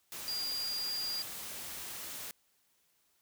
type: tone in noise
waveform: sine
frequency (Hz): 4806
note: D8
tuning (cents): +39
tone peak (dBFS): -34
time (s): 0.28-1.22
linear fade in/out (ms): 0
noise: white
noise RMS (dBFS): -43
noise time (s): 0.12-2.31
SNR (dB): +6
effects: white hiss -73 dBFS RMS until 3.21 s